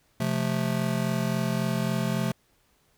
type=chord; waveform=square; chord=F major; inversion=second; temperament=just; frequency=130.96 / 174.61 / 218.3 Hz; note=C3 / F3 / A3; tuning=+2 / 0 / -13 cents; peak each=-30 dBFS; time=0.2-2.32 s; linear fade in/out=5 ms; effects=pink hiss -66 dBFS RMS until 2.97 s